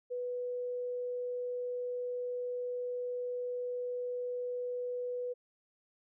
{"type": "tone", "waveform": "sine", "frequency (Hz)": 493.1, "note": "B4", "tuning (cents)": -3, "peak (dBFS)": -34, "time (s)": [0.1, 5.34], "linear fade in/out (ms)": 20, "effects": []}